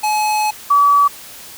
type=tone pair in turn; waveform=square / sine; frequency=851 / 1144.7 Hz; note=G#5 / D6; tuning=+42 / -45 cents; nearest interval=perfect fourth; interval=513 cents; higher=second; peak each=-15 / -8 dBFS; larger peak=second; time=0.03-0.51 / 0.7-1.08 s; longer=first; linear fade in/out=10 ms; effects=white hiss -36 dBFS RMS until 1.57 s